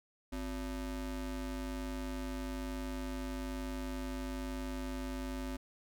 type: ring-modulated tone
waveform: square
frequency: 155.56 Hz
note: D#3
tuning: in tune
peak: -35 dBFS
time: 0.32-5.57 s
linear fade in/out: 10 ms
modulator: 105 Hz
effects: none